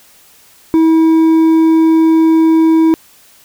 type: tone with hard clipping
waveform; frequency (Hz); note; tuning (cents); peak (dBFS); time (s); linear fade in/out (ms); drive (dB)
triangle; 322.9; E4; -36; -7; 0.74-2.94; 0; 7
effects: white hiss -45 dBFS RMS until 3.44 s